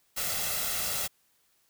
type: noise with comb filter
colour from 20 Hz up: white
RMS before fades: -31 dBFS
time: 0.16-1.08 s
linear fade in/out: 20 ms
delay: 1.5 ms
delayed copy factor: +0.6
effects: white hiss -69 dBFS RMS until 1.69 s